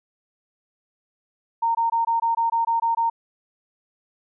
sine tone bursts, 921 Hz, A#5, 21 cents flat, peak -18 dBFS, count 10, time 1.62-3.1 s, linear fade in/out 10 ms, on 130 ms, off 20 ms, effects none

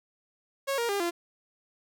sawtooth tone with pitch steps, 549 / 469.7 / 401.9 / 343.9 Hz, C#5 / A#4 / G4 / F4, -17 / +13 / +43 / -27 cents, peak -23 dBFS, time 0.67-1.11 s, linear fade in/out 20 ms, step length 110 ms, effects none

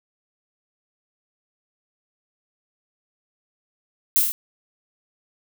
violet noise with echo, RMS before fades -17 dBFS, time 4.16-4.19 s, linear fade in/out 0 ms, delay 26 ms, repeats 5, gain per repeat -2 dB, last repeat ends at 4.32 s, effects none

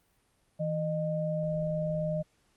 sine tone pair together, 161.8 / 613 Hz, E3 / D#5, -32 / -26 cents, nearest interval octave + major seventh, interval 2306 cents, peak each -31 / -31 dBFS, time 0.59-2.23 s, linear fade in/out 20 ms, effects pink hiss -70 dBFS RMS until 2.56 s + Opus 32 kbps

